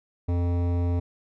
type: tone with hard clipping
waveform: sine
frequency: 87.31 Hz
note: F2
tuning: in tune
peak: -24 dBFS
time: 0.28-1 s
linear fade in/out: 10 ms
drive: 15 dB
effects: none